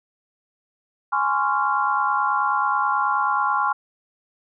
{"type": "chord", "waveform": "sine", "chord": "Db major seventh", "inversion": "second", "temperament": "just", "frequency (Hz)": [831.5, 1039.4, 1108.7, 1385.9], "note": ["Ab5", "C6", "Db6", "F6"], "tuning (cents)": [2, -12, 0, -14], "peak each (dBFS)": -24, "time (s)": [1.12, 3.73], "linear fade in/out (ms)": 10, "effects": []}